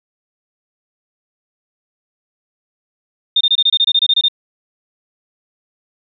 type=tone bursts; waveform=sine; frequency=3642 Hz; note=A#7; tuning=41 cents flat; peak=-9 dBFS; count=13; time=3.36-4.284 s; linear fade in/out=5 ms; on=48 ms; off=25 ms; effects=none